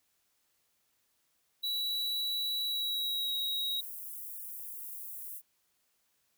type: high-pass noise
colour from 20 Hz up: white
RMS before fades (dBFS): -43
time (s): 1.62-5.42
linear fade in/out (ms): 50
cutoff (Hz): 11000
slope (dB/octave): 24
type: tone with pitch glide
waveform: triangle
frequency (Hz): 3921 to 3820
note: B7 to A#7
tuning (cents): -13 to +42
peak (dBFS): -30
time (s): 1.63-3.81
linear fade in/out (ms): 10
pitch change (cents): -45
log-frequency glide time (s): 2.64-3.33
effects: white hiss -75 dBFS RMS until 6.37 s